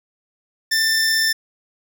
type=tone pair together; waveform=40% pulse; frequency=1785 / 5318 Hz; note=A6 / E8; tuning=+24 / +14 cents; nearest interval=octave + perfect fifth; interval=1890 cents; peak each=-18 dBFS; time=0.71-1.33 s; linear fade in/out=10 ms; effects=none

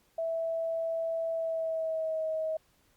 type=tone with pitch glide; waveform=sine; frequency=657 to 634.6 Hz; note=E5 to D#5; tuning=-6 to +34 cents; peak=-29 dBFS; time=0.18-2.57 s; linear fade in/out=5 ms; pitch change=-60 cents; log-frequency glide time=1.32-2.25 s; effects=pink hiss -68 dBFS RMS until 2.96 s + Opus 48 kbps

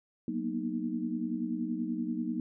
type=chord; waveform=sine; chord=B major seventh; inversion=second; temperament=equal with one note detuned; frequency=185 / 233.1 / 243.5 / 311.1 Hz; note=F#3 / A#3 / B3 / D#4; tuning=0 / 0 / -24 / 0 cents; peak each=-39 / -35 / -36 / -36 dBFS; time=0.28-2.4 s; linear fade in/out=2 ms; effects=none

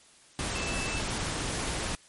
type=tone in noise; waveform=sine; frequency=2637 Hz; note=E7; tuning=in tune; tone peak=-36 dBFS; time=0.55-1 s; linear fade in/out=0 ms; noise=pink; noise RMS=-32 dBFS; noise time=0.39-1.95 s; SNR=-7 dB; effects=white hiss -57 dBFS RMS until 2.08 s + MP3 48 kbps

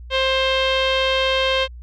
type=tone with low-pass filter; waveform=sawtooth; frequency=528 Hz; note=C5; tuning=16 cents sharp; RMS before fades=-19 dBFS; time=0.1-1.68 s; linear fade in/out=50 ms; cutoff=3300 Hz; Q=4.1; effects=added 60 Hz sine -34 dBFS peak until 1.82 s

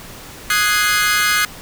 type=chord; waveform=sawtooth; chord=Ab dominant seventh; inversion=second; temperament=equal; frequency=1244.5 / 1480 / 1661.2 / 2093 Hz; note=Eb6 / Gb6 / Ab6 / C7; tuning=0 / 0 / 0 / 0 cents; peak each=-16 dBFS; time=0.5-1.45 s; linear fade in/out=2 ms; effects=pink hiss -36 dBFS RMS until 1.61 s

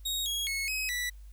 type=tone with pitch steps; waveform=sawtooth; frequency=3765 / 3309 / 2188 / 2542 / 1962 Hz; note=A#7 / G#7 / C#7 / D#7 / B6; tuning=+16 / -7 / -23 / +36 / -12 cents; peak=-27 dBFS; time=0.05-1.1 s; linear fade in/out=10 ms; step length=210 ms; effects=added 50 Hz sine -45 dBFS peak until 1.32 s + white hiss -67 dBFS RMS until 1.32 s

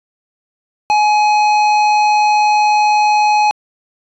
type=tone with hard clipping; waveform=sine; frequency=842 Hz; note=G#5; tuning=24 cents sharp; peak=-11 dBFS; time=0.9-3.51 s; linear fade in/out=0 ms; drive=11 dB; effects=resampled to 22050 Hz

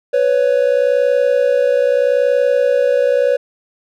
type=tone pair together; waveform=triangle; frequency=496.6 / 557.4 Hz; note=B4 / C#5; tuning=+9 / +9 cents; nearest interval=major second; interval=200 cents; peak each=-12 dBFS; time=0.13-3.37 s; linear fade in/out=10 ms; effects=none

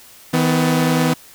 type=tone pair together; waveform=sawtooth; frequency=160 / 250.6 Hz; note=D#3 / B3; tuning=+49 / +25 cents; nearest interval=minor sixth; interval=776 cents; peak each=-13 dBFS; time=0.33-1.14 s; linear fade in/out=10 ms; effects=white hiss -44 dBFS RMS until 1.34 s

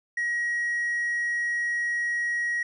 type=tone; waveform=triangle; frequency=1900 Hz; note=A#6; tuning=33 cents sharp; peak=-22 dBFS; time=0.17-2.63 s; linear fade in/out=5 ms; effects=tanh soft clip ceiling -19 dBFS + resampled to 24000 Hz

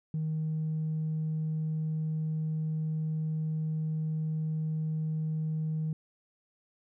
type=tone with tanh clipping; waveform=triangle; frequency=156.8 Hz; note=D#3; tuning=14 cents sharp; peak=-29 dBFS; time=0.14-5.93 s; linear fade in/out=2 ms; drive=5 dB; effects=none

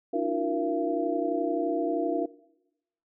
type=tone cluster; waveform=sine; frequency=294 / 325.1 / 357.1 / 469.1 / 678 Hz; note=D4 / E4 / F4 / A#4 / E5; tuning=+2 / -24 / +39 / +11 / +49 cents; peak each=-31 dBFS; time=0.13-2.26 s; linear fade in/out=10 ms; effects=noise-tail reverb RT60 0.9 s tail -20 dB re dry

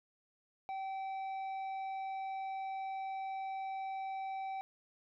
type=tone with tanh clipping; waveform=triangle; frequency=771 Hz; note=G5; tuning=29 cents flat; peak=-39 dBFS; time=0.69-4.61 s; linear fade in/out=0 ms; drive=11 dB; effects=none

